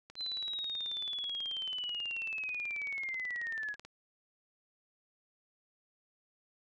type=click train; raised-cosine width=0.2 ms; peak=-32 dBFS; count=70; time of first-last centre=0.1-3.85 s; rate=18.4 Hz
type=linear sweep; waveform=sine; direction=down; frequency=4084 to 1656 Hz; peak=-35 dBFS; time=0.16-3.76 s; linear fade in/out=50 ms
effects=none